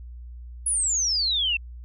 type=exponential sweep; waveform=sine; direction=down; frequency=10548 to 2637 Hz; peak=-21 dBFS; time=0.66-1.57 s; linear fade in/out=5 ms; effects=added 60 Hz sine -37 dBFS peak until 1.84 s